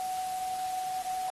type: tone in noise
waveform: sine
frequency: 746 Hz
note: F#5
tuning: 14 cents sharp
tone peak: -31 dBFS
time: 0-1.3 s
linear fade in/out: 0 ms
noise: white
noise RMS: -44 dBFS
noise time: 0-1.3 s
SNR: +10 dB
effects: AAC 32 kbps